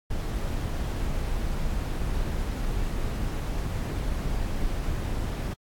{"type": "noise", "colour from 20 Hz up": "brown", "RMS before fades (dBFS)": -28, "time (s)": [0.1, 5.54], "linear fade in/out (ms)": 10, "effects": ["AAC 64 kbps"]}